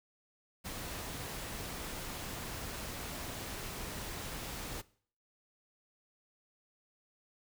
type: noise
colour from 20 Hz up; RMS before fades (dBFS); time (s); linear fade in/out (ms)
pink; -42; 0.64-4.82; 20
effects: noise-tail reverb RT60 0.5 s tail -20 dB re dry